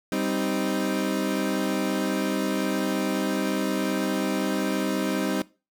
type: chord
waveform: 30% pulse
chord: C minor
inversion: second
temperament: equal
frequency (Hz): 196 / 261.6 / 311.1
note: G3 / C4 / Eb4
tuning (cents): 0 / 0 / 0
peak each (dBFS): -26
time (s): 0.12-5.42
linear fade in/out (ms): 2
effects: noise-tail reverb RT60 0.3 s tail -20 dB re dry